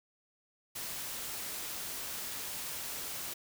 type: noise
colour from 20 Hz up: white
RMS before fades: -40 dBFS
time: 0.75-3.34 s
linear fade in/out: 10 ms
effects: none